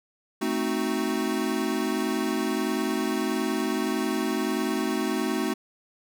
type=chord; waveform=square; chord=A diminished seventh; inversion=none; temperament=equal; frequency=220 / 261.6 / 311.1 / 370 Hz; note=A3 / C4 / Eb4 / Gb4; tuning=0 / 0 / 0 / 0 cents; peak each=-31 dBFS; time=0.41-5.54 s; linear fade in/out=10 ms; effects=none